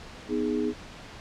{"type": "chord", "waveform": "sine", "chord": "G# minor", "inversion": "first", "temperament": "equal", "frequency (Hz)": [246.9, 311.1, 415.3], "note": ["B3", "D#4", "G#4"], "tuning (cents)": [0, 0, 0], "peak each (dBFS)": -29, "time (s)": [0.28, 0.74], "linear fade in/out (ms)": 50, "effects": ["pink hiss -44 dBFS RMS until 1.2 s", "low-pass 5000 Hz 12 dB/octave"]}